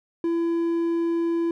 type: tone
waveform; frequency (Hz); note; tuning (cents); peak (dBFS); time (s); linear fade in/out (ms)
triangle; 336; E4; +33; -19; 0.24-1.51; 2
effects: none